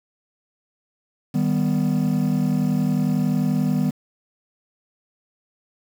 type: chord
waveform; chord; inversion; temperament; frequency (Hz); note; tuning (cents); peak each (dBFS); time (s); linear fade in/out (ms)
triangle; Eb augmented; none; equal; 155.56 / 196 / 246.9; Eb3 / G3 / B3; 0 / 0 / 0; -20; 1.34-3.91; 10
effects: tanh soft clip ceiling -9 dBFS + 7-bit